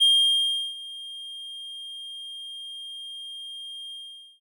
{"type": "tone with ADSR envelope", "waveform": "triangle", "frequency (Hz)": 3214, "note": "G7", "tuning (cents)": 43, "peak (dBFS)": -13, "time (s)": [0, 4.4], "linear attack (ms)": 22, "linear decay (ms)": 720, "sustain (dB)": -21, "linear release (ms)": 480, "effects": []}